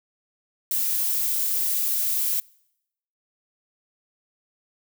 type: noise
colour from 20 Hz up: violet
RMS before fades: -24 dBFS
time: 0.71-2.4 s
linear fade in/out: 2 ms
effects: noise-tail reverb RT60 0.8 s tail -25 dB re dry